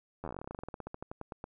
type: slowing click train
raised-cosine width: 1 ms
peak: -26 dBFS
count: 27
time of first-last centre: 0.24-1.441 s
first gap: 11 ms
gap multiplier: 1.1
effects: none